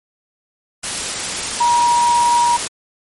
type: tone in noise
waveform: sine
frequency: 954 Hz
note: A#5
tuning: 40 cents sharp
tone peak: -11 dBFS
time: 1.6-2.57 s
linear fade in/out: 10 ms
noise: white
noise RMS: -22 dBFS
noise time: 0.83-2.68 s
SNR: +8 dB
effects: MP3 48 kbps